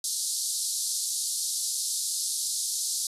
white band-pass noise, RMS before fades -30 dBFS, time 0.04-3.07 s, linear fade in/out 2 ms, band 4000 to 11000 Hz, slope 48 dB/octave, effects resampled to 32000 Hz

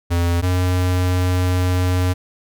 square tone pair in turn, 86.1 / 90.75 Hz, F2 / F#2, -24 / -33 cents, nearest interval minor second, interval 91 cents, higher second, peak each -16 dBFS, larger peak neither, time 0.1-0.42 / 0.42-2.14 s, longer second, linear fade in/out 20 ms, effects none

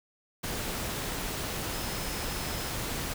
sine tone in noise, 5150 Hz, E8, 41 cents flat, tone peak -45 dBFS, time 1.72-2.71 s, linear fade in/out 10 ms, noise pink, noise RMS -34 dBFS, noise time 0.43-3.14 s, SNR -14 dB, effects none

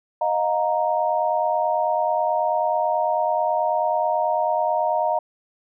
sine chord, Eb suspended second, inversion none, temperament equal with one note detuned, 622.3 / 711.5 / 932.3 Hz, Eb5 / F5 / Bb5, 0 / +32 / 0 cents, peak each -23 dBFS, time 0.21-5.19 s, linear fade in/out 5 ms, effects none

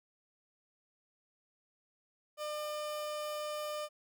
30% pulse tone, 601 Hz, D5, 40 cents sharp, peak -34 dBFS, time 2.37-3.89 s, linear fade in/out 50 ms, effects none

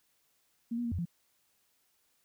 sine tone with pitch steps, 232.8 / 240.4 / 234.1 / 88.6 / 171.2 Hz, A#3 / B3 / A#3 / F2 / F3, -2 / -46 / +8 / +25 / -34 cents, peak -31 dBFS, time 0.71-1.055 s, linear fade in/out 10 ms, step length 69 ms, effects white hiss -73 dBFS RMS until 2.24 s

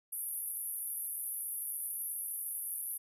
pink band-pass noise, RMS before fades -39 dBFS, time 0.12-2.98 s, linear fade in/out 10 ms, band 10000 to 13000 Hz, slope 96 dB/octave, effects resampled to 32000 Hz

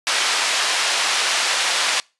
white band-pass noise, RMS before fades -20 dBFS, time 0.07-2 s, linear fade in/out 0 ms, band 700 to 4900 Hz, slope 12 dB/octave, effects noise-tail reverb RT60 0.3 s tail -26 dB re dry + resampled to 24000 Hz

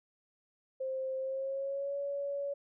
sine tone with pitch glide, 526 to 563.8 Hz, C5 to C#5, +9 to +29 cents, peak -33 dBFS, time 0.8-2.54 s, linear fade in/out 10 ms, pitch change +120 cents, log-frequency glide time 1.18-1.96 s, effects none

